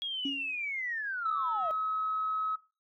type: linear sweep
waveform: sine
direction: down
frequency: 3322 to 609 Hz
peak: -32 dBFS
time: 0.02-1.71 s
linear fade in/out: 0 ms
type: tone with exponential decay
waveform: sine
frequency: 277.2 Hz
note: C#4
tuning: in tune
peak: -28 dBFS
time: 0.25-0.57 s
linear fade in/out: 5 ms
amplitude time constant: 68 ms
type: tone with pitch glide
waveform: sine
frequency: 1306 to 1282.1 Hz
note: E6 to E6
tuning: -17 to -48 cents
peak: -29 dBFS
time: 1.25-2.56 s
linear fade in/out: 10 ms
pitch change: -31 cents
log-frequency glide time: 1.42-1.66 s
effects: noise-tail reverb RT60 0.3 s tail -18 dB re dry + tanh soft clip ceiling -22 dBFS